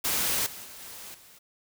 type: noise with level steps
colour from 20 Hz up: white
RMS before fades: -27 / -42 / -45 / -43 / -53 dBFS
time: 0.04-1.39 s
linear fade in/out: 10 ms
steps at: 0.46 / 0.64 / 0.8 / 1.14 s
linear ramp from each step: 5 ms
effects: none